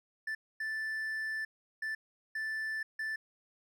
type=tone bursts at uneven times; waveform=triangle; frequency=1760 Hz; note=A6; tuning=in tune; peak=-32 dBFS; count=5; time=0.27-0.35 / 0.6-1.45 / 1.82-1.95 / 2.35-2.83 / 2.99-3.16 s; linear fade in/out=5 ms; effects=none